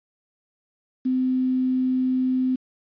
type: tone with quantisation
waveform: sine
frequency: 257.1 Hz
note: C4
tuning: 30 cents flat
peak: -19 dBFS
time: 1.05-2.56 s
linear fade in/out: 10 ms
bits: 8
effects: resampled to 11025 Hz

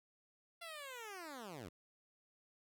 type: linear sweep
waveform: 10% pulse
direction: down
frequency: 692 to 73.8 Hz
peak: -39 dBFS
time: 0.61-1.69 s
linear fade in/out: 10 ms
effects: none

